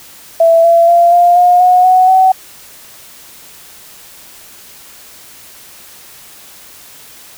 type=tone with pitch steps; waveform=sine; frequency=663 / 675.4 / 688 / 700.8 / 713.9 / 727.2 / 740.8 / 754.6 Hz; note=E5 / E5 / F5 / F5 / F5 / F#5 / F#5 / F#5; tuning=+10 / +42 / -26 / +6 / +38 / -30 / +2 / +34 cents; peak=-4 dBFS; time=0.4-2.32 s; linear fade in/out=5 ms; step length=240 ms; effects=white hiss -37 dBFS RMS until 7.37 s